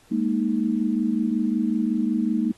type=chord; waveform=sine; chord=Ab suspended second; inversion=none; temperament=equal; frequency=207.7 / 233.1 / 311.1 Hz; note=Ab3 / Bb3 / Eb4; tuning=0 / 0 / 0 cents; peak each=-25 / -23 / -26 dBFS; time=0.11-2.52 s; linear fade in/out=10 ms; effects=pink hiss -56 dBFS RMS until 2.57 s + AAC 32 kbps